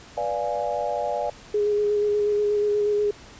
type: chord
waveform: sine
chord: B diminished seventh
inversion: none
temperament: equal with one note detuned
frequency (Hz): 492.2 / 587.3 / 698.5 / 830.6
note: B4 / D5 / F5 / Ab5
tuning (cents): -6 / 0 / 0 / 0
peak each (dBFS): -31 / -27 / -29 / -30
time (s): 0.17-1.3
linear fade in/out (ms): 5
type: tone with vibrato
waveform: sine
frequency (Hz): 415.3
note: G#4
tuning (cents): 0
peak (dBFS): -19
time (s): 1.54-3.11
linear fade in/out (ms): 5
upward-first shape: square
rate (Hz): 8.3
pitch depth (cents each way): 13
effects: pink hiss -46 dBFS RMS until 3.39 s + resampled to 16000 Hz